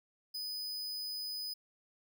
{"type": "tone", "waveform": "45% pulse", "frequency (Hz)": 5000, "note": "D#8", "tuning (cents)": 8, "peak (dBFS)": -37, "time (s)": [0.34, 1.54], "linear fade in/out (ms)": 10, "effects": []}